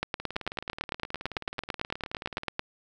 two click trains, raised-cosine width 0.3 ms, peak -12 / -21 dBFS, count 24 / 43, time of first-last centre 0.03-2.594 / 0.2-2.434 s, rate 8.97 / 18.8 Hz, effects none

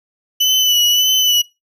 35% pulse tone with vibrato, 2981 Hz, F#7, 12 cents sharp, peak -9 dBFS, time 0.4-1.42 s, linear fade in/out 10 ms, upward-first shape sine, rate 1.7 Hz, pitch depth 35 cents each way, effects noise-tail reverb RT60 0.2 s tail -19 dB re dry

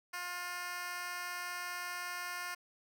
10% pulse tone with high-pass filter, 354.9 Hz, F4, 28 cents sharp, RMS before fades -41 dBFS, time 0.13-2.55 s, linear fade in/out 10 ms, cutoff 1100 Hz, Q 0.87, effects none

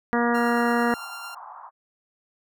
harmonic tone, 237.6 Hz, A#3, 33 cents sharp, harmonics 1 / 2 / 3 / 4 / 5 / 6 / 7 / 8, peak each -23 / -26 / -28 / -29 / -30 / -31 / -31 / -32 dBFS, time 0.13-0.94 s, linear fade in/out 0 ms
sawtooth tone with tremolo, 1389 Hz, F6, 10 cents flat, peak -31 dBFS, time 0.34-1.35 s, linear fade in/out 10 ms, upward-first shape sine, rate 9 Hz, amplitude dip 25%
white band-pass noise, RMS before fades -42 dBFS, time 0.93-1.71 s, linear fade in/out 50 ms, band 760 to 1200 Hz, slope 48 dB/octave
effects none

